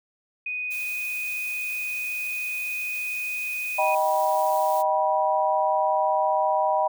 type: tone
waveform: sine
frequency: 2489 Hz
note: D#7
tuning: in tune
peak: -27 dBFS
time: 0.46-3.95 s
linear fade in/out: 5 ms
type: noise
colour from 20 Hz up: blue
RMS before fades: -39 dBFS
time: 0.7-4.83 s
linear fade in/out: 20 ms
type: chord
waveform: sine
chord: Eb augmented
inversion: none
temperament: just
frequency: 622.3 / 777.8 / 972.3 Hz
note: Eb5 / G5 / B5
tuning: 0 / -14 / -27 cents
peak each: -24 dBFS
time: 3.78-6.88 s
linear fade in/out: 10 ms
effects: none